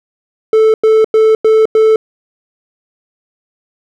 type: tone bursts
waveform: triangle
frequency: 438.9 Hz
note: A4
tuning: 4 cents flat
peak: -3 dBFS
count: 5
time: 0.53-1.96 s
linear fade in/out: 2 ms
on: 210 ms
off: 95 ms
effects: none